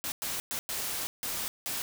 white noise bursts at uneven times, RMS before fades -34 dBFS, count 6, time 0.04-0.12 / 0.22-0.4 / 0.51-0.59 / 0.69-1.07 / 1.23-1.48 / 1.66-1.82 s, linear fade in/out 0 ms, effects none

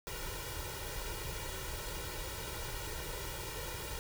pink noise with comb filter, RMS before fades -41 dBFS, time 0.07-3.99 s, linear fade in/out 0 ms, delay 2.1 ms, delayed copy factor +0.95, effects none

